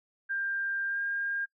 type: tone with pitch glide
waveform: sine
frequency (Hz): 1592 to 1610.5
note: G6 to G6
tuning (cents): +26 to +46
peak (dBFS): -29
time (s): 0.29-1.46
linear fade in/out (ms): 20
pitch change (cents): +20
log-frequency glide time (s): 0.87-1
effects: noise-tail reverb RT60 0.1 s tail -24 dB re dry